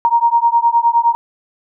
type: beating tone pair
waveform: sine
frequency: 931 / 940.7 Hz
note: A#5 / A#5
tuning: -2 / +15 cents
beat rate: 9.7 Hz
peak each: -13 dBFS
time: 0.05-1.15 s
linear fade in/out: 0 ms
effects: none